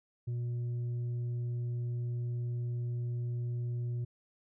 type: tone with tanh clipping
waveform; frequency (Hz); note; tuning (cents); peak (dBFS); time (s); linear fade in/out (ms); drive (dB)
triangle; 120.4; B2; -44; -33; 0.27-4.05; 10; 8
effects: none